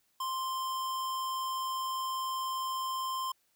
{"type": "tone", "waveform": "square", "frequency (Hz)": 1046.5, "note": "C6", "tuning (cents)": 0, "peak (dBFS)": -33, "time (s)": [0.2, 3.32], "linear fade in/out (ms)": 5, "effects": ["white hiss -73 dBFS RMS until 3.55 s"]}